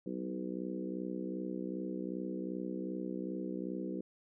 harmonic tone with a mistuned harmonic, 62.6 Hz, B1, 24 cents sharp, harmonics 3 / 4 / 5 / 6 / 7 / 8, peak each -41 / -44 / -41 / -44 / -50 / -47 dBFS, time 0.06-4.01 s, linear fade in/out 5 ms, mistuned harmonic 3, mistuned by +18 cents, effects none

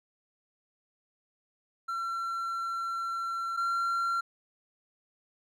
triangle tone pair in turn, 1357 / 1370.4 Hz, E6 / F6, +50 / -33 cents, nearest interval unison, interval 17 cents, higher second, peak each -29 / -25 dBFS, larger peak second, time 1.88-3.57 / 3.57-4.21 s, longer first, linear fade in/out 10 ms, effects none

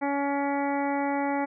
harmonic tone, 281.7 Hz, C#4, 28 cents sharp, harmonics 1 / 2 / 3 / 4 / 5 / 6 / 7 / 8, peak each -28 / -32 / -29 / -41 / -40 / -44 / -38 / -42 dBFS, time 0.01-1.46 s, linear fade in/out 20 ms, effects none

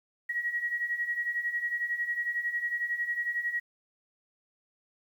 sine beating tone pair, 1900 / 1911 Hz, A#6 / A#6, +33 / +43 cents, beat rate 11 Hz, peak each -35 / -30 dBFS, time 0.29-3.6 s, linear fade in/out 10 ms, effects 10-bit

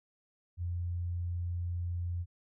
sine tone, 87.31 Hz, F2, in tune, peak -32 dBFS, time 0.57-2.26 s, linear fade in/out 50 ms, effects none

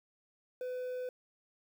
triangle tone with quantisation, 503 Hz, B4, 32 cents sharp, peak -34 dBFS, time 0.61-1.09 s, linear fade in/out 2 ms, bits 10, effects none

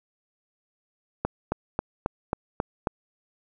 click train, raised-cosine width 1 ms, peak -10 dBFS, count 7, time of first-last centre 1.25-2.872 s, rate 3.7 Hz, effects none

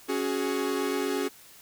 45% pulse chord, C# suspended fourth, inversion none, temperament equal with one note detuned, 277.2 / 370 / 418.7 Hz, C#4 / F#4 / G#4, 0 / 0 / +14 cents, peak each -31 dBFS, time 0.08-1.29 s, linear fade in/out 20 ms, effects white hiss -52 dBFS RMS until 1.61 s

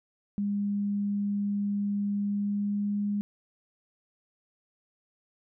sine tone with pitch glide, 202.9 to 204.7 Hz, G#3 to G#3, -40 to -25 cents, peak -26 dBFS, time 0.38-3.21 s, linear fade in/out 0 ms, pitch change +15 cents, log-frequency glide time 2.2-2.97 s, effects none

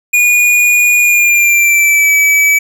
square tone with pitch glide, 2445 to 2294 Hz, D#7 to D7, -31 to -41 cents, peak -7 dBFS, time 0.13-2.59 s, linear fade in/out 10 ms, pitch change -110 cents, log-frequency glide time 0.99-2.12 s, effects none

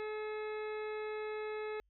harmonic tone with a mistuned harmonic, 428 Hz, A4, 48 cents flat, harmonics 1 / 2 / 3 / 4 / 5 / 6 / 8 / 9, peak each -38 / -49 / -50 / -52 / -51 / -54 / -63 / -61 dBFS, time 0-1.8 s, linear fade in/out 0 ms, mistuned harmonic 9, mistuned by +25 cents, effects added 50 Hz sine -70 dBFS peak until 1.89 s

